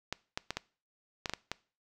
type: clicks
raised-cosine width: 0.2 ms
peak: -16 dBFS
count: 8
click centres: 0.126 / 0.375 / 0.506 / 0.57 / 1.258 / 1.296 / 1.336 / 1.516 s
effects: noise-tail reverb RT60 0.4 s tail -22 dB re dry